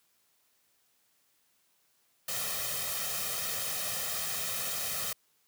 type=noise with comb filter; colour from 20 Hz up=white; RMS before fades=-34 dBFS; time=2.28-5.13 s; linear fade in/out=5 ms; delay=1.6 ms; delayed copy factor=+0.8; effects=white hiss -71 dBFS RMS until 5.47 s + high-pass 80 Hz 12 dB/octave